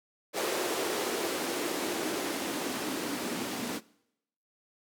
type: noise with band-pass filter sweep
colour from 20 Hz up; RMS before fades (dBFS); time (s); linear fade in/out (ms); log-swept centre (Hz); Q
blue; -33; 0.33-3.81; 50; 410 to 240; 2.8
effects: noise-tail reverb RT60 0.8 s tail -22 dB re dry

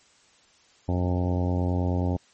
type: harmonic tone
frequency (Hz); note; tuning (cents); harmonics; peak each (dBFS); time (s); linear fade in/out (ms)
89.6; F2; +45; 1 / 2 / 3 / 4 / 5 / 6 / 7 / 8 / 9 / 10; -24 / -30 / -30 / -36 / -38 / -37 / -38 / -43 / -39 / -44; 0.88-2.17; 10
effects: white hiss -59 dBFS RMS until 2.33 s + MP3 32 kbps

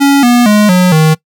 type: tone with pitch steps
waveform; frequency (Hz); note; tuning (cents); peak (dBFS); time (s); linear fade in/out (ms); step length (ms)
square; 279.8 / 242.2 / 209.6 / 181.43 / 157.03; C#4 / B3 / G#3 / F#3 / D#3; +16 / -34 / +16 / -34 / +16; -5; 0-1.15; 20; 230
effects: noise-tail reverb RT60 0.1 s tail -22 dB re dry

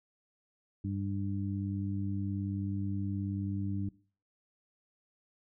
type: harmonic tone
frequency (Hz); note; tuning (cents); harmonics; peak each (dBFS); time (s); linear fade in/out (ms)
98.8; G2; +14; 1 / 2 / 3; -34 / -37 / -39; 0.84-3.89; 5
effects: noise-tail reverb RT60 0.4 s tail -20 dB re dry

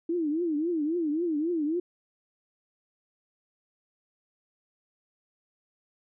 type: tone with vibrato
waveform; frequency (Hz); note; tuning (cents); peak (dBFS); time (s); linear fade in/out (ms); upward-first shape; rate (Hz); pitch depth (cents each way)
sine; 321; E4; -46; -25; 0.09-1.8; 5; triangle; 3.7; 200
effects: none

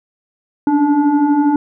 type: tone with frequency modulation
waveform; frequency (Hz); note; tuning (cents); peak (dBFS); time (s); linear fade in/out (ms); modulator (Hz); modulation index
sine; 293.7; D4; 0; -10; 0.67-1.56; 2; 575; 0.78
effects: none

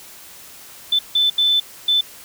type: tone bursts at uneven times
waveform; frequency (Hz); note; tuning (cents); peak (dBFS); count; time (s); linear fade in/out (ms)
sine; 3520; A7; 0; -13; 4; 0.92-0.99 / 1.15-1.3 / 1.38-1.6 / 1.88-2.01; 5
effects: white hiss -41 dBFS RMS until 2.24 s

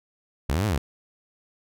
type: linear two-way sweep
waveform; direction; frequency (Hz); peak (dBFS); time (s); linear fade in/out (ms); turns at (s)
sawtooth; up then down; 58.7 to 112 to 58.7; -18; 0.49-0.78; 5; 0.66
effects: none

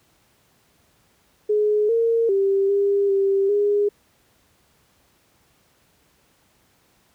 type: tone with pitch steps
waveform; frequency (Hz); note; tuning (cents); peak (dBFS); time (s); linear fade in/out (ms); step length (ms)
sine; 420.9 / 459.6 / 392.1 / 400.4 / 392.2 / 410.3; G#4 / A#4 / G4 / G4 / G4 / G#4; +23 / -25 / 0 / +37 / +1 / -21; -16; 1.49-3.89; 10; 400
effects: pink hiss -61 dBFS RMS until 7.14 s + high-pass 60 Hz 12 dB/octave

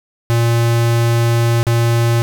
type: tone with dropouts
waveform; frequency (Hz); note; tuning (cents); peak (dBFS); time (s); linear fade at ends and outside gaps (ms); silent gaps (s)
square; 117; A#2; +7; -12; 0.3-2.22; 0; 1.63-1.668
effects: none

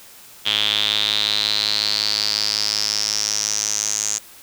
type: tone with band-pass filter sweep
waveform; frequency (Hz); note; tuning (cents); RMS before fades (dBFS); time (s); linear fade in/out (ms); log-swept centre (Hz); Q
sawtooth; 105.5; G#2; +28; -21; 0.45-4.19; 20; 3300 to 6700; 7.8
effects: white hiss -44 dBFS RMS until 4.42 s

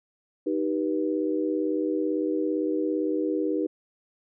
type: chord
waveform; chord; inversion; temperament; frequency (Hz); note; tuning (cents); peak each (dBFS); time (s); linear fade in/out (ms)
sine; Eb augmented; none; just; 311.1 / 388.9 / 486.1; Eb4 / G4 / B4; 0 / -14 / -28; -26 / -29 / -30; 0.46-3.67; 10
effects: none

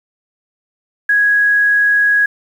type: tone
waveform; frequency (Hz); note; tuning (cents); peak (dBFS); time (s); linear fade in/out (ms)
sine; 1661.2; G#6; 0; -9; 1.09-2.26; 5
effects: 7-bit

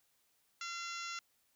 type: harmonic tone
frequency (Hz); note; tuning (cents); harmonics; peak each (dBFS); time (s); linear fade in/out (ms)
685; F5; -34; 2 / 3 / 4 / 5 / 6 / 7 / 8 / 9 / 10; -44 / -48 / -48 / -52 / -51 / -55 / -51 / -53 / -52; 0.61-1.19; 2
effects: white hiss -75 dBFS RMS until 1.55 s

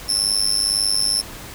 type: tone with amplitude modulation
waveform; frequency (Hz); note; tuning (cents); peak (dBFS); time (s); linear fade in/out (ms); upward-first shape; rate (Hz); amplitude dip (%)
30% pulse; 5320; E8; +15; -9; 0.08-1.22; 20; sine; 102; 100
effects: pink hiss -36 dBFS RMS until 1.54 s

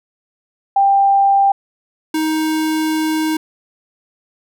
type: tone pair in turn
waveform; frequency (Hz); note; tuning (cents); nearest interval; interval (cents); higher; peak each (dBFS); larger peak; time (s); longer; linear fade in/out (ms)
sine / square; 791 / 313.9; G5 / D#4; +15 / +15; octave + major third; 1600; first; -9 / -16; first; 0.76-1.52 / 2.14-3.37; second; 5
effects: none

